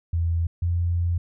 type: tone pair in turn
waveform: sine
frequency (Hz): 83.9 / 86.36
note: E2 / F2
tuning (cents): +31 / -19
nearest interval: minor second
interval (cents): 50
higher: second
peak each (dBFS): -20 / -20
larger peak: neither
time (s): 0.13-0.47 / 0.62-1.18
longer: second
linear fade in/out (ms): 5
effects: none